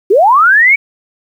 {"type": "linear sweep", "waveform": "sine", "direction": "up", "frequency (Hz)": [349.2, 2287], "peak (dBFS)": -4, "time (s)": [0.1, 0.76], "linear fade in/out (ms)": 10, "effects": ["7-bit"]}